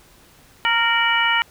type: harmonic tone with a mistuned harmonic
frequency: 463 Hz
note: A#4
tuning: 12 cents flat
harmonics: 2 / 3 / 4 / 5 / 6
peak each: -22 / -22 / -22 / -22 / -22 dBFS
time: 0.65-1.42 s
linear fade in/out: 0 ms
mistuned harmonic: 6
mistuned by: +98 cents
effects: pink hiss -51 dBFS RMS until 1.5 s

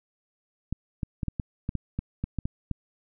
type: clicks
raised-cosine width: 5 ms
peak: -16 dBFS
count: 12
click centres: 0.726 / 1.032 / 1.232 / 1.283 / 1.398 / 1.691 / 1.753 / 1.99 / 2.24 / 2.387 / 2.455 / 2.713 s
effects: none

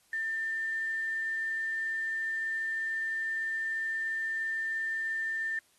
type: tone with quantisation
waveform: sine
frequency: 1793 Hz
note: A6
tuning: 32 cents sharp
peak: -30 dBFS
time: 0.13-5.59 s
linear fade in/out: 2 ms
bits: 9
effects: white hiss -67 dBFS RMS until 5.78 s + AAC 32 kbps

